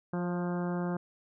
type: harmonic tone with a mistuned harmonic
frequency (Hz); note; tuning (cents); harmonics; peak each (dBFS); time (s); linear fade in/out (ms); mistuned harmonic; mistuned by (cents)
176; F3; +14; 1 / 2 / 3 / 4 / 5 / 6 / 7 / 8 / 9; -31 / -37 / -41 / -43 / -45 / -47 / -48 / -49 / -50; 0.13-0.97; 5; 3; +19
effects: none